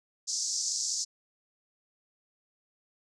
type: band-pass noise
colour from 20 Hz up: white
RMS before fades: -32 dBFS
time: 0.27-1.05 s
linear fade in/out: 20 ms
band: 4900 to 7100 Hz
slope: 48 dB/octave
effects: none